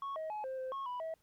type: tone with pitch steps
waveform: sine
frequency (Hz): 1106 / 633 / 848 / 525 / 519 / 1091 / 987 / 646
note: C#6 / D#5 / G#5 / C5 / C5 / C#6 / B5 / E5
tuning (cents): -4 / +30 / +36 / +6 / -14 / -28 / -1 / -35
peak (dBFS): -35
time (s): 0.02-1.14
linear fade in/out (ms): 2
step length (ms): 140
effects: tanh soft clip ceiling -36 dBFS + pink hiss -74 dBFS RMS until 1.22 s